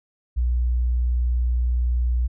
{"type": "tone", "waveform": "sine", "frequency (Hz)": 60.7, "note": "B1", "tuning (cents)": -29, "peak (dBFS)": -18, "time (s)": [0.36, 2.28], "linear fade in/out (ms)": 20, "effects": []}